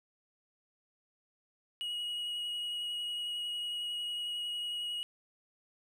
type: tone with vibrato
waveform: triangle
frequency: 2900 Hz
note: F#7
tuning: 35 cents flat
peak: -33 dBFS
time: 1.81-5.03 s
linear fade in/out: 0 ms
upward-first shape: triangle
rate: 11 Hz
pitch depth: 12 cents each way
effects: none